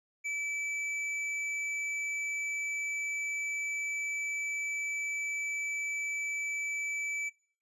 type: tone with tanh clipping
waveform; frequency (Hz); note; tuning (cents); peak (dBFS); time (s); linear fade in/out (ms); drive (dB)
sine; 2308; D7; -31; -34; 0.24-7.3; 20; 16
effects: noise-tail reverb RT60 0.5 s tail -21 dB re dry + resampled to 24000 Hz